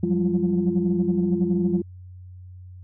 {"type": "tone cluster", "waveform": "sine", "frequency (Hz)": [176.4, 185.7, 197.9, 345.7], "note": ["F3", "F#3", "G3", "F4"], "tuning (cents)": [18, 7, 17, -18], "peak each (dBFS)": -24, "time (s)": [0.03, 1.82], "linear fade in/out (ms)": 5, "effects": ["tanh soft clip ceiling -11 dBFS", "added 91 Hz sine -39 dBFS peak until 2.83 s"]}